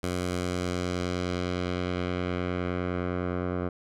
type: tone with low-pass filter sweep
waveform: 10% pulse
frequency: 89.7 Hz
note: F2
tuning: 47 cents sharp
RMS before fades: -30 dBFS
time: 0.03-3.69 s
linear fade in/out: 5 ms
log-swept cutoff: 11000 to 1200 Hz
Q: 0.99
effects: none